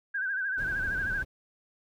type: tone with vibrato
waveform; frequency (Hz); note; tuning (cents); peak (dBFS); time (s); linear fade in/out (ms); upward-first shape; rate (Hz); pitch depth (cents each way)
sine; 1568; G6; 0; -28; 0.14-1.23; 10; sine; 13; 79
type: noise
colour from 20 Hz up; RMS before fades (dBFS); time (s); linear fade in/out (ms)
brown; -39; 0.57-1.25; 20
effects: none